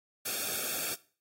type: noise with comb filter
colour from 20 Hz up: white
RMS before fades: -34 dBFS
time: 0.25-0.95 s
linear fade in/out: 10 ms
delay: 1 ms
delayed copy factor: -1
effects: noise-tail reverb RT60 0.4 s tail -19 dB re dry + AAC 48 kbps